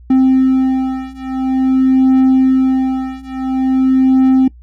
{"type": "beating tone pair", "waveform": "triangle", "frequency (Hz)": [261.6, 262.08], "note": ["C4", "C4"], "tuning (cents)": [0, 3], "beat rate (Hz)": 0.48, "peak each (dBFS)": [-11, -10], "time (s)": [0.1, 4.48], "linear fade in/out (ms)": 5, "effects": ["noise-tail reverb RT60 0.1 s tail -21 dB re dry", "added 60 Hz sine -36 dBFS peak until 4.62 s"]}